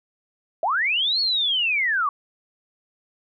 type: linear two-way sweep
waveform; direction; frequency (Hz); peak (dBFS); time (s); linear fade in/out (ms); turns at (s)
sine; up then down; 602 to 4410 to 1100; -19; 0.63-2.09; 2; 1.2
effects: none